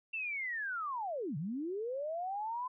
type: linear two-way sweep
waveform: sine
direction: down then up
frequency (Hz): 2711 to 134.8 to 1026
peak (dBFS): -35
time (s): 0.13-2.68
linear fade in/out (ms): 10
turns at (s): 1.37
effects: none